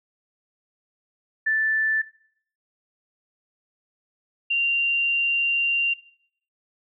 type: tone pair in turn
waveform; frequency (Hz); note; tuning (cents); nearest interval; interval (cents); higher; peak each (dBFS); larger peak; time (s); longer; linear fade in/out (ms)
sine; 1760 / 2773; A6 / F7; 0 / -13; minor sixth; 787; second; -19; neither; 1.46-2.02 / 4.5-5.94; second; 10
effects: noise-tail reverb RT60 0.6 s tail -18 dB re dry